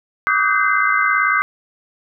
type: tone cluster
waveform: sine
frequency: 1153 / 1254 / 1515 / 1573 / 2061 Hz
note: D6 / D#6 / F#6 / G6 / C7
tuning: -32 / +13 / +40 / +6 / -27 cents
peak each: -20 dBFS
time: 0.27-1.42 s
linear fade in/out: 0 ms
effects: none